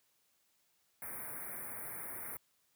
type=band-stop noise; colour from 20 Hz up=white; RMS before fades=-44 dBFS; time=1.02-2.37 s; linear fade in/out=2 ms; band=2300 to 9200 Hz; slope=96 dB/octave; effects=white hiss -75 dBFS RMS until 2.75 s + high-pass 60 Hz 12 dB/octave